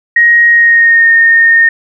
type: tone with pitch glide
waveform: sine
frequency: 1881 to 1837 Hz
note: A#6 to A#6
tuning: +15 to -26 cents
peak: -3 dBFS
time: 0.16-1.69 s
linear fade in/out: 5 ms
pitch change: -41 cents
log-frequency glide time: 0.48-1.08 s
effects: none